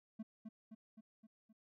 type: tone with echo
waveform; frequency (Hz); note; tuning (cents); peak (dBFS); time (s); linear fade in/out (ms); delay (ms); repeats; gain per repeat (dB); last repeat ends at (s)
triangle; 220; A3; 0; -40; 0.19-0.23; 10; 260; 5; -4; 1.53
effects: none